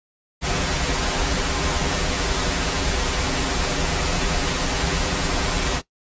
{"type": "noise with comb filter", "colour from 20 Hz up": "pink", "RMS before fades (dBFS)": -22, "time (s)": [0.41, 5.82], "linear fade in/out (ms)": 50, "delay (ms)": 9.1, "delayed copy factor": -0.9, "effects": ["noise-tail reverb RT60 0.1 s tail -17 dB re dry", "resampled to 16000 Hz"]}